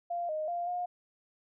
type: tone with pitch steps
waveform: sine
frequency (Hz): 694 / 619 / 696 / 713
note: F5 / D#5 / F5 / F5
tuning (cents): -11 / -9 / -6 / +36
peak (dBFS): -31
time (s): 0.1-0.86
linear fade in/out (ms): 10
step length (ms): 190
effects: none